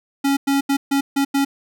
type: tone bursts at uneven times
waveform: square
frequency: 277.2 Hz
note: C#4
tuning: in tune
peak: -16 dBFS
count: 6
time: 0.24-0.37 / 0.47-0.61 / 0.69-0.77 / 0.91-1.01 / 1.16-1.25 / 1.34-1.45 s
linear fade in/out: 10 ms
effects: none